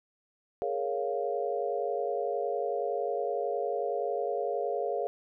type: chord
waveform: sine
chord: Bb minor seventh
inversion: third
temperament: equal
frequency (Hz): 415.3 / 466.2 / 554.4 / 698.5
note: Ab4 / Bb4 / Db5 / F5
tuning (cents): 0 / 0 / 0 / 0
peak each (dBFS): -34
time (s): 0.62-5.07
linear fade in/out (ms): 0
effects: none